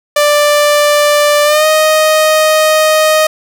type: tone with pitch glide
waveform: sawtooth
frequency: 589 to 622.9 Hz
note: D5 to D#5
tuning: +5 to +2 cents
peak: -3 dBFS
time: 0.16-3.27 s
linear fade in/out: 5 ms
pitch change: +97 cents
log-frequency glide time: 1.44-1.66 s
effects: none